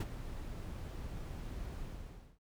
brown noise with ADSR envelope, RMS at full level -30 dBFS, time 0-2.39 s, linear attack 6 ms, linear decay 35 ms, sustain -13 dB, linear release 590 ms, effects none

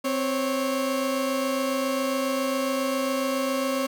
30% pulse tone pair together, 261.6 / 550.5 Hz, C4 / C#5, 0 / -12 cents, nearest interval octave + minor second, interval 1288 cents, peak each -24 dBFS, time 0.04-3.87 s, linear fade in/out 10 ms, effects none

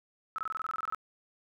sine tone bursts, 1300 Hz, E6, 24 cents flat, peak -31 dBFS, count 13, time 0.36-0.947 s, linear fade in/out 0 ms, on 23 ms, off 24 ms, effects none

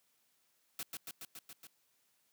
white noise with echo, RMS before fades -41 dBFS, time 0.79-0.83 s, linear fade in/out 2 ms, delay 140 ms, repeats 6, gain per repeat -2 dB, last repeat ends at 1.67 s, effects white hiss -75 dBFS RMS until 2.32 s + high-pass 100 Hz 12 dB/octave

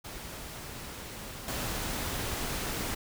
pink noise with level steps, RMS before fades -42 / -34 dBFS, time 0.04-2.95 s, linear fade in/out 10 ms, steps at 1.48 s, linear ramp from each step 2 ms, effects none

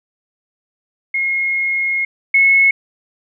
sine tone pair in turn, 2154 / 2187 Hz, C7 / C#7, +50 / -24 cents, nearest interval unison, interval 26 cents, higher second, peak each -15 / -8 dBFS, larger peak second, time 1.14-2.05 / 2.34-2.71 s, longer first, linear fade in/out 5 ms, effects none

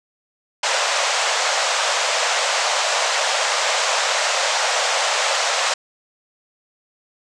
pink band-pass noise, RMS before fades -20 dBFS, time 0.63-5.74 s, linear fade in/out 5 ms, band 530 to 7900 Hz, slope 48 dB/octave, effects none

